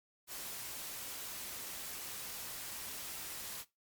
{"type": "noise", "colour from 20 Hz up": "white", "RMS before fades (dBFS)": -44, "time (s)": [0.27, 3.65], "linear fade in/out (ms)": 50, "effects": ["noise-tail reverb RT60 0.2 s tail -18 dB re dry", "MP3 96 kbps"]}